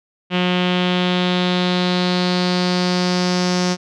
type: tone with low-pass filter sweep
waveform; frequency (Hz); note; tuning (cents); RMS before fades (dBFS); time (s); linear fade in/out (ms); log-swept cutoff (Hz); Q
sawtooth; 180; F#3; -47; -18; 0.3-3.77; 50; 3000 to 5600; 4
effects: none